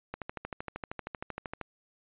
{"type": "click train", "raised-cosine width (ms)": 0.5, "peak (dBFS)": -21, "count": 20, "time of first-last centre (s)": [0.14, 1.613], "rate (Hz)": 12.9, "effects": ["resampled to 8000 Hz"]}